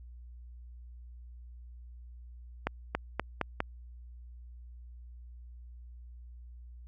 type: accelerating click train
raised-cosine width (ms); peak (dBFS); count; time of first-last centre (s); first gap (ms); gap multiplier
0.5; -14; 5; 2.67-3.604; 280; 0.88
effects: added 60 Hz sine -46 dBFS peak until 6.87 s + Opus 48 kbps